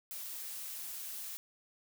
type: noise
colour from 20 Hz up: blue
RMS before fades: -43 dBFS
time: 0.11-1.37 s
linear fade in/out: 0 ms
effects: none